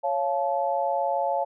sine chord, Db augmented, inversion none, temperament just, 554.4 / 693 / 866.2 Hz, Db5 / F5 / A5, 0 / -14 / -27 cents, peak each -27 dBFS, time 0.03-1.45 s, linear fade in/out 20 ms, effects none

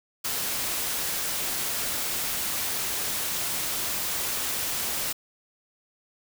white noise, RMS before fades -29 dBFS, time 0.24-5.13 s, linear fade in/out 10 ms, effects none

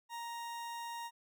40% pulse tone, 935 Hz, A#5, 5 cents sharp, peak -40 dBFS, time 0.09-1.11 s, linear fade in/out 50 ms, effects none

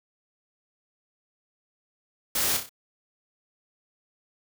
white noise with echo, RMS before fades -26 dBFS, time 2.35-2.57 s, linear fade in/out 5 ms, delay 31 ms, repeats 4, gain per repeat -6 dB, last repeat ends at 2.694 s, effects none

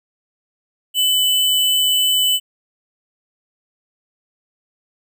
sine tone with sample-and-hold, 2999 Hz, F#7, 23 cents sharp, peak -13 dBFS, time 0.94-2.4 s, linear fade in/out 50 ms, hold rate 11025 Hz, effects none

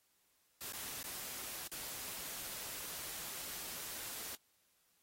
white noise with dropouts, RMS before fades -45 dBFS, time 0.61-4.35 s, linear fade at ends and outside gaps 0 ms, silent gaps 0.723-0.734 / 1.029-1.042 / 1.674-1.717 s, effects white hiss -75 dBFS RMS until 5.02 s + AAC 48 kbps

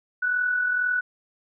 sine tone with amplitude modulation, 1480 Hz, F#6, in tune, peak -19 dBFS, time 0.22-1.01 s, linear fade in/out 10 ms, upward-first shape sine, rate 42.1 Hz, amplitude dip 45%, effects none

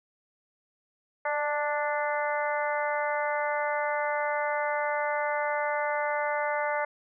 harmonic tone with a mistuned harmonic, 293.7 Hz, D4, in tune, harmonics 2 / 3 / 4 / 5 / 6 / 7, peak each -30 / -31 / -36 / -35 / -37 / -36 dBFS, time 1.25-6.85 s, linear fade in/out 5 ms, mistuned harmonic 2, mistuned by +17 cents, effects none

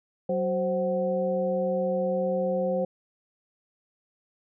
harmonic tone with a mistuned harmonic, 187.1 Hz, F#3, 20 cents sharp, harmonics 1 / 2 / 3 / 4, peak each -30 / -35 / -25 / -36 dBFS, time 0.29-2.85 s, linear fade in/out 5 ms, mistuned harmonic 3, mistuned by -110 cents, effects none

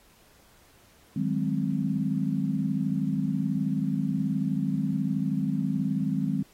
sine chord, Ab dominant seventh, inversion second, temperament equal with one note detuned, 155.56 / 188.99 / 207.7 / 261.6 Hz, Eb3 / Gb3 / Ab3 / C4, 0 / +37 / 0 / 0 cents, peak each -30 dBFS, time 1.16-6.43 s, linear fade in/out 5 ms, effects pink hiss -59 dBFS RMS until 6.53 s + AAC 48 kbps

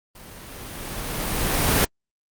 pink noise with level ramp, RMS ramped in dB -44 to -17 dBFS, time 0.15-1.85 s, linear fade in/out 5 ms, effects Opus 32 kbps

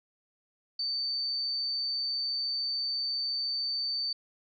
sine tone, 4567 Hz, D8, 49 cents flat, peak -29 dBFS, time 0.79-4.13 s, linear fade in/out 5 ms, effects none

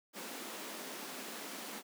pink high-pass noise, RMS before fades -45 dBFS, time 0.13-1.83 s, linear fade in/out 50 ms, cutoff 200 Hz, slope 48 dB/octave, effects none

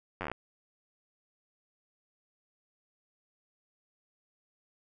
slowing click train, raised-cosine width 0.5 ms, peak -20 dBFS, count 9, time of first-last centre 0.21-0.316 s, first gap 10 ms, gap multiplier 1.08, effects none

